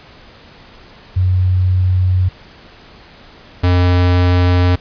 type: tone pair in turn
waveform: sine / square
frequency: 92 / 89.38 Hz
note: F#2 / F2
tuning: -9 / +41 cents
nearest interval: minor second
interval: 50 cents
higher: first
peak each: -10 dBFS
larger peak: neither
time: 1.16-2.29 / 3.63-4.76 s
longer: neither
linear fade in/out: 10 ms
effects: pink hiss -41 dBFS RMS until 4.8 s + resampled to 11025 Hz